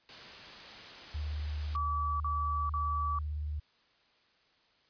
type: noise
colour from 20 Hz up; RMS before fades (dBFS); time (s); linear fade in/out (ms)
white; -47; 0.09-1.76; 0
type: tone with vibrato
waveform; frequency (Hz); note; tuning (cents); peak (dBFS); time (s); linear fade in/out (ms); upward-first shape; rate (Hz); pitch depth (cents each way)
sine; 75; D2; +37; -33; 1.14-3.6; 10; triangle; 18; 46
type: tone bursts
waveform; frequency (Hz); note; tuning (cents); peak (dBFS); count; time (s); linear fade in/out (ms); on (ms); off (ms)
sine; 1150; D6; -37; -31; 3; 1.75-3.188; 2; 450; 44
effects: white hiss -68 dBFS RMS until 4.89 s + resampled to 11025 Hz